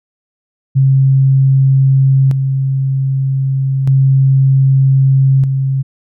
sine tone with tremolo, 134.6 Hz, C3, 49 cents sharp, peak -6 dBFS, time 0.75-5.83 s, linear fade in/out 20 ms, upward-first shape square, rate 0.32 Hz, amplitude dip 45%, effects none

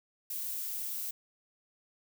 violet noise, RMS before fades -37 dBFS, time 0.3-1.11 s, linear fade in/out 5 ms, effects none

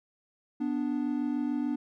triangle tone pair together, 247.1 / 293.9 Hz, B3 / D4, +1 / +1 cents, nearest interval minor third, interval 300 cents, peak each -29 / -28 dBFS, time 0.6-1.76 s, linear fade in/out 10 ms, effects none

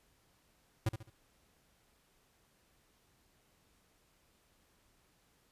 square tone with echo, 110 Hz, A2, in tune, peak -29 dBFS, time 0.86-0.89 s, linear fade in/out 5 ms, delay 70 ms, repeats 3, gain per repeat -9 dB, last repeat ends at 1.1 s, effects pink hiss -71 dBFS RMS until 5.51 s + resampled to 32000 Hz

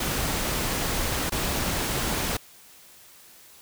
pink noise with dropouts, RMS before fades -27 dBFS, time 0-2.37 s, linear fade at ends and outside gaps 5 ms, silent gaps 1.297-1.32 s, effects white hiss -51 dBFS RMS until 3.61 s

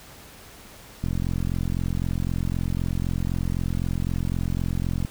click train, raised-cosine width 5 ms, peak -14 dBFS, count 177, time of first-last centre 1.04-5.049 s, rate 43.9 Hz, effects pink hiss -46 dBFS RMS until 5.1 s

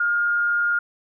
sine tone with frequency modulation, 1416 Hz, F6, 23 cents sharp, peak -18 dBFS, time 0-0.79 s, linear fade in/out 5 ms, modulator 141 Hz, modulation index 0.22, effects none

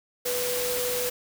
sine tone in noise, 493.9 Hz, B4, in tune, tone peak -28 dBFS, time 0.25-1.1 s, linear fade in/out 10 ms, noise white, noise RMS -30 dBFS, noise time 0.25-1.1 s, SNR -1 dB, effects none

